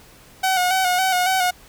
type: tone with vibrato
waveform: sawtooth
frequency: 740 Hz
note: F#5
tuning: in tune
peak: -13 dBFS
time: 0.43-1.51 s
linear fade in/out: 10 ms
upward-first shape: square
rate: 3.6 Hz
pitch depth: 40 cents each way
effects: pink hiss -48 dBFS RMS until 1.68 s